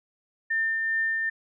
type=tone with tremolo; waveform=sine; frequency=1800 Hz; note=A6; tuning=39 cents sharp; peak=-22 dBFS; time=0.5-1.3 s; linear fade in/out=10 ms; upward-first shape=triangle; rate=2.5 Hz; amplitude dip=30%; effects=none